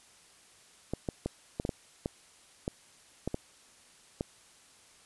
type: clicks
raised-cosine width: 2 ms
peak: -18 dBFS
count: 11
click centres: 0.936 / 1.088 / 1.26 / 1.599 / 1.651 / 1.692 / 2.059 / 2.679 / 3.276 / 3.344 / 4.209 s
effects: white hiss -59 dBFS RMS until 5.05 s + resampled to 24000 Hz